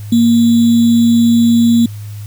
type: tone with sample-and-hold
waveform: sine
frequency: 233.1 Hz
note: A#3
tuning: in tune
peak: -6 dBFS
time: 0.12-1.86 s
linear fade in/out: 5 ms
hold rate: 3675 Hz
effects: added 104 Hz sine -24 dBFS peak until 2.26 s + white hiss -42 dBFS RMS until 2.26 s